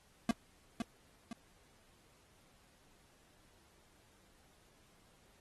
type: tone with echo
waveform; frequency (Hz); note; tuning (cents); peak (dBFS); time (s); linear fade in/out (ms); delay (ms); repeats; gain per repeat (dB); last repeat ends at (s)
square; 230.6; A#3; -19; -28; 0.29-0.31; 2; 510; 2; -7; 1.33
effects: pink hiss -68 dBFS RMS until 5.4 s + AAC 32 kbps